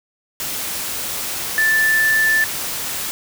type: tone in noise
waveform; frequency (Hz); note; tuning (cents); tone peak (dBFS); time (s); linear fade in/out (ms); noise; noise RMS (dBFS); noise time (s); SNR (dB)
sine; 1760; A6; 0; -13; 1.58-2.44; 0; white; -25; 0.4-3.11; +9
effects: none